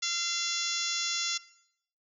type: harmonic tone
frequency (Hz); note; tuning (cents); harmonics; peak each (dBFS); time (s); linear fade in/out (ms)
687; F5; -29; 2 / 3 / 4 / 5 / 6 / 7 / 8 / 9 / 10; -41 / -38 / -39 / -36 / -38 / -38 / -37 / -37 / -37; 0.02-1.38; 10
effects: noise-tail reverb RT60 0.7 s tail -18 dB re dry